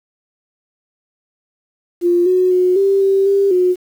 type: tone with pitch steps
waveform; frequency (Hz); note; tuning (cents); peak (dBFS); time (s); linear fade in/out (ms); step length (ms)
sine; 349.4 / 367.4 / 364.2 / 392.5 / 389.5 / 396.2 / 363; F4 / F#4 / F#4 / G4 / G4 / G4 / F#4; +1 / -12 / -27 / +2 / -11 / +18 / -33; -10; 2.01-3.76; 50; 250
effects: 7-bit